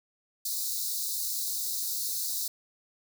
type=high-pass noise; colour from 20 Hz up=white; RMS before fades=-32 dBFS; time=0.45-2.48 s; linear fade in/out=5 ms; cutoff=3800 Hz; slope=96 dB/octave; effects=none

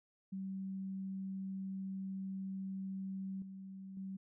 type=tone with level steps; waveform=sine; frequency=191.9 Hz; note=G3; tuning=37 cents flat; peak=-39 / -46 / -41 dBFS; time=0.32-4.17 s; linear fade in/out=10 ms; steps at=3.42 / 3.97 s; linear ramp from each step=2 ms; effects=none

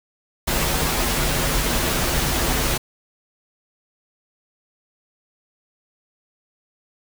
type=noise with comb filter; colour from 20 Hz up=pink; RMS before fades=-21 dBFS; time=0.47-2.78 s; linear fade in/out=10 ms; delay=10 ms; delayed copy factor=-0.55; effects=none

